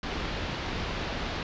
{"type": "low-pass noise", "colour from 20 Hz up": "pink", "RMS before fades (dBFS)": -33, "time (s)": [0.03, 1.43], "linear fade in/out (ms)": 2, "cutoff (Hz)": 4500, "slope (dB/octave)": 24, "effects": ["resampled to 16000 Hz"]}